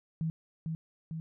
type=tone with echo; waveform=sine; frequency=161.3 Hz; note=E3; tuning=37 cents flat; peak=-29 dBFS; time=0.21-0.3 s; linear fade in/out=0 ms; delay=450 ms; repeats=2; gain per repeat=-3 dB; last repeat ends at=1.2 s; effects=none